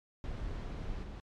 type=noise with level steps; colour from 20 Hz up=brown; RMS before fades=-39 / -42 dBFS; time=0.24-1.2 s; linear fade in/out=0 ms; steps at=1.03 s; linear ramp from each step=5 ms; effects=low-pass 5000 Hz 12 dB/octave + MP3 96 kbps